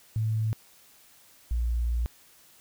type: tone pair in turn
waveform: sine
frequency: 110 / 58.76 Hz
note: A2 / A#1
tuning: 0 / +14 cents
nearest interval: major seventh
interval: 1086 cents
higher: first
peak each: -24 dBFS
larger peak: neither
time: 0.16-0.53 / 1.51-2.06 s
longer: second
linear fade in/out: 0 ms
effects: white hiss -57 dBFS RMS until 2.6 s